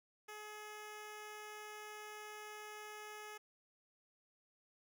10% pulse tone, 423.3 Hz, G#4, 33 cents sharp, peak -40 dBFS, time 0.28-3.38 s, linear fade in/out 10 ms, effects none

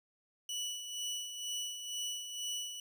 25% pulse tone with tremolo, 2954 Hz, F#7, 3 cents flat, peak -32 dBFS, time 0.49-2.8 s, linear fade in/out 2 ms, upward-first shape sine, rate 2.1 Hz, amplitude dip 55%, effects none

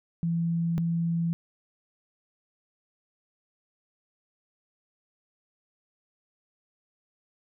sine tone pair in turn, 167.8 / 167.8 Hz, E3 / E3, +31 / +31 cents, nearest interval unison, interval 0 cents, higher neither, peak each -24 dBFS, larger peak neither, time 0.23-0.78 / 0.78-1.33 s, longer neither, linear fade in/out 0 ms, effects none

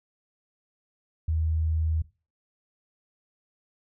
sine tone, 79.7 Hz, D#2, 42 cents sharp, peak -23 dBFS, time 1.28-2.02 s, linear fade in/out 5 ms, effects noise-tail reverb RT60 0.3 s tail -18 dB re dry

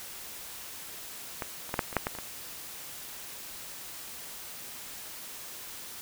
clicks, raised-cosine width 0.5 ms, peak -17 / -28 / -15 / -10 / -24 / -9 / -14 / -26 / -22 dBFS, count 9, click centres 1.422 / 1.693 / 1.741 / 1.792 / 1.928 / 1.967 / 2.069 / 2.151 / 2.187 s, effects white hiss -43 dBFS RMS until 6.01 s

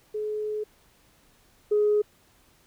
sine tone pair in turn, 425.4 / 418.6 Hz, G#4 / G#4, +42 / +14 cents, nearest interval unison, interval 28 cents, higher first, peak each -27 / -18 dBFS, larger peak second, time 0.14-0.64 / 1.71-2.02 s, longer first, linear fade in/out 10 ms, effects tanh soft clip ceiling -14 dBFS + pink hiss -61 dBFS RMS until 2.66 s

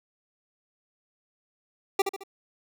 25% pulse tone with echo, 392 Hz, G4, in tune, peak -15 dBFS, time 1.99-2.02 s, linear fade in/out 5 ms, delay 72 ms, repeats 3, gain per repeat -7 dB, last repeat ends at 2.236 s, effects none

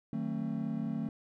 triangle chord, D# diminished seventh, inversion none, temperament just, 155.56 / 186.68 / 224 / 268.8 Hz, D#3 / F#3 / A3 / C4, 0 / +16 / +31 / +47 cents, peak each -37 / -38 / -33 / -38 dBFS, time 0.13-1.09 s, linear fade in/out 2 ms, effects none

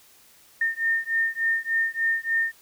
sine beating tone pair, 1818 / 1821.4 Hz, A#6 / A#6, -44 / -41 cents, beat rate 3.4 Hz, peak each -25 dBFS, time 0.61-2.52 s, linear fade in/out 5 ms, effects white hiss -55 dBFS RMS until 2.61 s

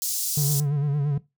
pink high-pass noise, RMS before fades -27 dBFS, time 0.02-0.6 s, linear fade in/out 0 ms, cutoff 5300 Hz, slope 24 dB/octave
triangle tone with vibrato, 144.4 Hz, D3, 29 cents flat, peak -18 dBFS, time 0.37-1.18 s, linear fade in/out 5 ms, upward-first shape sine, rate 8.8 Hz, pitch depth 64 cents each way
effects noise-tail reverb RT60 0.2 s tail -18 dB re dry

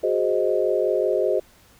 sine chord, Ab dominant seventh, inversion third, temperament equal, 370 / 415.3 / 523.3 / 622.3 Hz, Gb4 / Ab4 / C5 / Eb5, 0 / 0 / 0 / 0 cents, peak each -24 dBFS, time 0.03-1.4 s, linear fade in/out 10 ms, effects pink hiss -54 dBFS RMS until 1.79 s

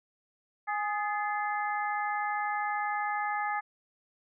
harmonic tone with a mistuned harmonic, 415.3 Hz, G#4, in tune, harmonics 2 / 3 / 4 / 5, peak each -31 / -35 / -37 / -39 dBFS, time 0.67-3.61 s, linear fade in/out 20 ms, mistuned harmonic 4, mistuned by +58 cents, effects none

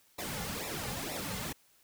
pink noise with flanger, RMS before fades -38 dBFS, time 0.18-1.53 s, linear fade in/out 10 ms, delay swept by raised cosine 0.64 to 3.14 ms, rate 2.1 Hz, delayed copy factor -0.8, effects white hiss -66 dBFS RMS until 1.83 s

